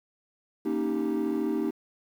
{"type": "chord", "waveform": "triangle", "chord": "Eb dominant seventh", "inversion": "second", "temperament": "equal", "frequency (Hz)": [233.1, 277.2, 311.1, 392], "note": ["Bb3", "Db4", "Eb4", "G4"], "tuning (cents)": [0, 0, 0, 0], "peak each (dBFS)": [-29, -30, -26, -29], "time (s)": [0.65, 1.71], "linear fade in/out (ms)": 10, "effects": ["tanh soft clip ceiling -19 dBFS", "9-bit"]}